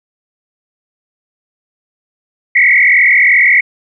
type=tone with frequency modulation; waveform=sine; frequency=2089 Hz; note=C7; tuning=3 cents flat; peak=-5 dBFS; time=2.55-3.61 s; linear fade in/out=10 ms; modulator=42.8 Hz; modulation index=3.8; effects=none